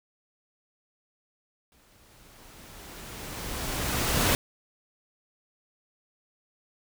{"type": "noise with exponential growth", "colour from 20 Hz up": "pink", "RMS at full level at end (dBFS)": -22, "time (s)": [1.72, 4.35], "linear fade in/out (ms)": 1, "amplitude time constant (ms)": 570, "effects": []}